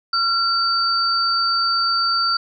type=tone pair together; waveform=sine; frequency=1368 / 4606 Hz; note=F6 / D8; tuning=-36 / -34 cents; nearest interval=octave + major sixth; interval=2102 cents; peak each=-19 dBFS; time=0.13-2.37 s; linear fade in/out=5 ms; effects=none